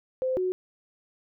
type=tone pair in turn; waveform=sine; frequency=517 / 368.5 Hz; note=C5 / F#4; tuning=-21 / -7 cents; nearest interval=tritone; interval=586 cents; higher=first; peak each=-24 dBFS; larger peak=neither; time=0.22-0.37 / 0.37-0.52 s; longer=neither; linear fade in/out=0 ms; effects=none